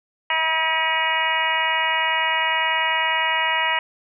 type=harmonic tone with a mistuned harmonic; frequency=320.7 Hz; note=E4; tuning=48 cents flat; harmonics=2 / 3 / 4 / 5 / 6 / 7 / 8 / 9; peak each=-32 / -23 / -31 / -32 / -24 / -27 / -29 / -26 dBFS; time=0.3-3.79 s; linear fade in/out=2 ms; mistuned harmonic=8; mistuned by=-56 cents; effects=none